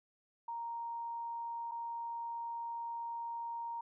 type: tone with dropouts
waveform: sine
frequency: 932.3 Hz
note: A#5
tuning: in tune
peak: -38 dBFS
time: 0.48-3.81 s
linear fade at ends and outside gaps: 5 ms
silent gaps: 1.713-1.717 s
effects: none